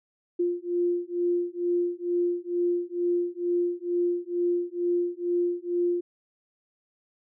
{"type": "beating tone pair", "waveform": "sine", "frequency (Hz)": [349.2, 351.4], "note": ["F4", "F4"], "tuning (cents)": [0, 11], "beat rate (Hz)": 2.2, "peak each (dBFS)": -27, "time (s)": [0.39, 6.01], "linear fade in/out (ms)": 10, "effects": []}